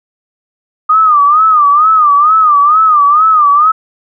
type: tone with vibrato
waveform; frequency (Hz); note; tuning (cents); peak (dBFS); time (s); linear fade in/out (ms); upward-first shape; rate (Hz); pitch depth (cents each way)
sine; 1220; D#6; -34; -4; 0.89-3.72; 10; sine; 2.2; 120
effects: none